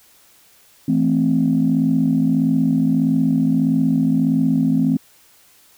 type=chord; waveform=sine; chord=A minor; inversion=second; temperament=equal; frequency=164.81 / 220 / 261.6 Hz; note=E3 / A3 / C4; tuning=0 / 0 / 0 cents; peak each=-19 / -19 / -16 dBFS; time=0.88-4.97 s; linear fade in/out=5 ms; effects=tanh soft clip ceiling -6 dBFS + white hiss -52 dBFS RMS until 5.77 s